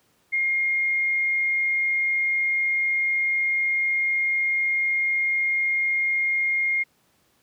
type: tone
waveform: sine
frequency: 2132 Hz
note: C7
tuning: 32 cents sharp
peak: -20 dBFS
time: 0.32-6.84 s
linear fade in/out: 20 ms
effects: pink hiss -64 dBFS RMS until 7.42 s + high-pass 100 Hz 12 dB/octave